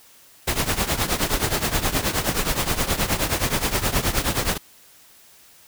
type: noise with tremolo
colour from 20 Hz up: pink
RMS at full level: -19 dBFS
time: 0.47-4.58 s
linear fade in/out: 10 ms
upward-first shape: triangle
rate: 9.5 Hz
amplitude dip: 85%
effects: white hiss -51 dBFS RMS until 5.67 s